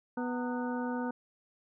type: harmonic tone with a mistuned harmonic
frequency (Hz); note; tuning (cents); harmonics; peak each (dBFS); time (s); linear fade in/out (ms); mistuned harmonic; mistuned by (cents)
246.9; B3; 0; 1 / 2 / 3 / 4 / 5 / 6; -33 / -39 / -45 / -40 / -47 / -44; 0.17-1.11; 5; 4; -130
effects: none